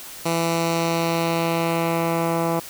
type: tone with low-pass filter sweep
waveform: 10% pulse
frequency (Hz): 166.7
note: E3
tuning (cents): +20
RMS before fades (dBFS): -22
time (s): 0.25-2.6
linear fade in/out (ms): 10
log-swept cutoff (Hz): 11000 to 1300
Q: 0.96
effects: white hiss -38 dBFS RMS until 2.69 s